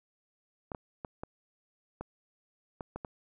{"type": "clicks", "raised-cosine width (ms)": 1, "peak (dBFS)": -24, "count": 8, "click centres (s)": [0.718, 0.748, 1.048, 1.235, 2.01, 2.808, 2.96, 3.048], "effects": []}